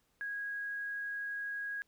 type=tone with quantisation; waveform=sine; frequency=1648 Hz; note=G#6; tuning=14 cents flat; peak=-36 dBFS; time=0.21-1.82 s; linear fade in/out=0 ms; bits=11; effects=pink hiss -75 dBFS RMS until 1.87 s